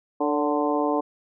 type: harmonic tone with a mistuned harmonic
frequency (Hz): 148.2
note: D3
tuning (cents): +16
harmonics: 2 / 3 / 4 / 5 / 6 / 7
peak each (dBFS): -25 / -27 / -28 / -29 / -30 / -30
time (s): 0.2-1.01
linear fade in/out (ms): 10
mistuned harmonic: 4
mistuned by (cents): -49
effects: none